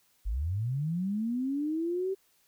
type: linear sweep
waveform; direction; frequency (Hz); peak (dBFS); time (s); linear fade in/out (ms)
sine; up; 43.65 to 390.4; -28; 0.25-2.15; 20
effects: white hiss -68 dBFS RMS until 2.47 s